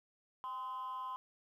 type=tone with amplitude modulation; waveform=sine; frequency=1028 Hz; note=C6; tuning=31 cents flat; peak=-34 dBFS; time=0.44-1.16 s; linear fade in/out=0 ms; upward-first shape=sine; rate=237 Hz; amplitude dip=75%; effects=tanh soft clip ceiling -36 dBFS + 12-bit